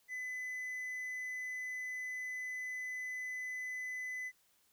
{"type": "tone", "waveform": "triangle", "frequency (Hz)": 2009, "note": "B6", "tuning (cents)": 29, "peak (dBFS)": -37, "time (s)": [0.08, 4.32], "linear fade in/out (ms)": 50, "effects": ["white hiss -72 dBFS RMS until 4.72 s"]}